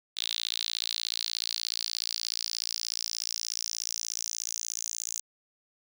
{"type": "tone with high-pass filter sweep", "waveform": "sawtooth", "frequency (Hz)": 56.7, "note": "A#1", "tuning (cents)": -47, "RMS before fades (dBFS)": -34, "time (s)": [0.16, 5.21], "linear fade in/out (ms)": 20, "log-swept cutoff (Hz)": [3700, 6600], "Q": 5.3, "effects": []}